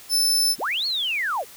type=tone; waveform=sawtooth; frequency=5274 Hz; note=E8; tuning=in tune; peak=-15 dBFS; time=0.09-0.56 s; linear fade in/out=50 ms
type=linear two-way sweep; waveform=sine; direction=up then down; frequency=77.78 to 4435 to 384.6 Hz; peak=-22 dBFS; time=0.58-1.45 s; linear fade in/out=50 ms; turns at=0.86 s
effects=white hiss -45 dBFS RMS until 1.56 s